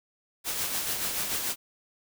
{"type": "noise with tremolo", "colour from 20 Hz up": "white", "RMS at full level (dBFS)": -29, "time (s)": [0.44, 1.56], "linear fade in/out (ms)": 50, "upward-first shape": "sine", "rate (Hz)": 6.9, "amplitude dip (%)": 40, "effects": []}